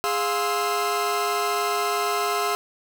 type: tone cluster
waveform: 40% pulse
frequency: 411.3 / 702 / 1046 / 1307 Hz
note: G#4 / F5 / C6 / E6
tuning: -17 / +9 / -1 / -15 cents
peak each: -27 dBFS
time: 0.04-2.55 s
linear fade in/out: 0 ms
effects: none